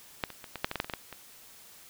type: clicks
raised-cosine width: 0.3 ms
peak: -12 / -26 / -26 / -20 / -10 / -17 / -15 / -11 / -23 / -19 / -16 / -25 dBFS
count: 12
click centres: 0.238 / 0.303 / 0.442 / 0.557 / 0.645 / 0.714 / 0.757 / 0.801 / 0.845 / 0.898 / 0.937 / 1.127 s
effects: white hiss -53 dBFS RMS until 1.89 s